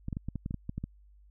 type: clicks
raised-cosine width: 5 ms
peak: -22 dBFS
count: 11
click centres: 0.084 / 0.128 / 0.169 / 0.286 / 0.357 / 0.461 / 0.509 / 0.543 / 0.694 / 0.78 / 0.84 s
effects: added 50 Hz sine -55 dBFS peak until 1.3 s